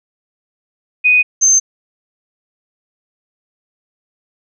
sine tone pair in turn, 2489 / 6272 Hz, D#7 / G8, 0 / 0 cents, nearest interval octave + major third, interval 1600 cents, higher second, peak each -7 dBFS, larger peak neither, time 1.04-1.23 / 1.41-1.6 s, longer neither, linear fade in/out 20 ms, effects none

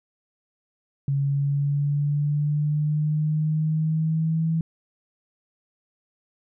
sine exponential sweep, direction up, 138.9 to 163 Hz, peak -20 dBFS, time 1.08-4.61 s, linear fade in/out 2 ms, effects none

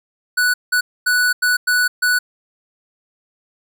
square tone bursts at uneven times, 1480 Hz, F#6, in tune, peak -14 dBFS, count 6, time 0.37-0.54 / 0.72-0.81 / 1.06-1.33 / 1.42-1.57 / 1.67-1.88 / 2.02-2.19 s, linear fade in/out 10 ms, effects none

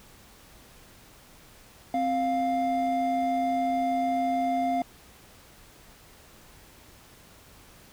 triangle tone pair together, 262.5 / 700.8 Hz, C4 / F5, +6 / +6 cents, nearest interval octave + perfect fourth, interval 1700 cents, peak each -27 / -23 dBFS, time 1.94-4.82 s, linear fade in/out 2 ms, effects pink hiss -53 dBFS RMS until 7.92 s

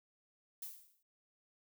violet noise with exponential decay, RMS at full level -42 dBFS, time 0.62-1.03 s, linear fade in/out 5 ms, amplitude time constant 87 ms, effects none

